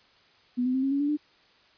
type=tone with pitch steps; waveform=sine; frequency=246.5 / 254.5 / 262.7 / 271.1 / 279.9 / 288.9 / 298.3 Hz; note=B3 / C4 / C4 / C#4 / C#4 / D4 / D4; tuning=-3 / -48 / +7 / -38 / +17 / -28 / +27 cents; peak=-23 dBFS; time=0.57-1.172 s; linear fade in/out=20 ms; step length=86 ms; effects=white hiss -60 dBFS RMS until 1.77 s + resampled to 11025 Hz